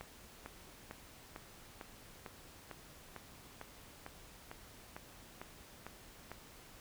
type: click train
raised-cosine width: 0.5 ms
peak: -30 dBFS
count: 15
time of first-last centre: 0.01-6.316 s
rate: 2.22 Hz
effects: pink hiss -57 dBFS RMS until 6.8 s